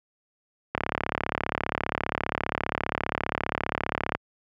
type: click train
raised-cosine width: 0.5 ms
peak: -9 dBFS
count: 120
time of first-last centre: 0.75-4.15 s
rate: 35 Hz
effects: high-pass 60 Hz 12 dB/octave